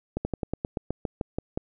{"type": "slowing click train", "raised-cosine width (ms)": 2, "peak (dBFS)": -14, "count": 12, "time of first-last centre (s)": [0.17, 1.575], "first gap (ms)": 80, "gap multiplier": 1.09, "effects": []}